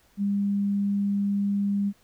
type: tone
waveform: sine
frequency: 200.9 Hz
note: G3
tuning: 43 cents sharp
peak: -22 dBFS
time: 0.17-1.93 s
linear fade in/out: 50 ms
effects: pink hiss -62 dBFS RMS until 2.03 s